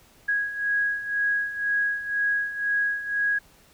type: beating tone pair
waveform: sine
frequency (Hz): 1653 / 1655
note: G#6 / G#6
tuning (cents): -9 / -6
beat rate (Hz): 2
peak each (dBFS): -29 / -24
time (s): 0.28-3.39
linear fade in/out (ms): 10
effects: pink hiss -56 dBFS RMS until 3.73 s